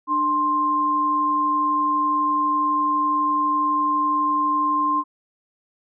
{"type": "tone pair together", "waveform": "sine", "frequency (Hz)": [298, 1053], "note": ["D4", "C6"], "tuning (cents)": [25, 11], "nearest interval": "octave + minor seventh", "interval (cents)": 2186, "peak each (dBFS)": [-27, -18], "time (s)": [0.07, 5.04], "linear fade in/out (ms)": 50, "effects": []}